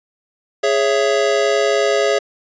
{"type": "chord", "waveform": "square", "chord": "C# minor", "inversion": "second", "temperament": "just", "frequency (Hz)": [415.8, 554.4, 665.2], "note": ["G#4", "C#5", "E5"], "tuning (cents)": [2, 0, 16], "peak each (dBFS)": [-18, -19, -20], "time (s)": [0.63, 2.19], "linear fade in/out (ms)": 10, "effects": ["resampled to 16000 Hz"]}